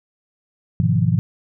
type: chord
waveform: sine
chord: F half-diminished seventh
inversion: first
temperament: just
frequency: 104.77 / 125.72 / 157.15 / 174.61 Hz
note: Ab2 / Cb3 / Eb3 / F3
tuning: +16 / +31 / +18 / 0 cents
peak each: -20 dBFS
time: 0.8-1.19 s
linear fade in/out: 0 ms
effects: none